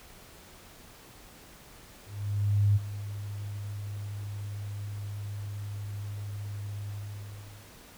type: tone with ADSR envelope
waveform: sine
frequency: 102.1 Hz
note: G#2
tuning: 29 cents flat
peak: -19 dBFS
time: 2.06-7.75 s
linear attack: 700 ms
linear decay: 25 ms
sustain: -15 dB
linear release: 870 ms
effects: pink hiss -52 dBFS RMS until 7.97 s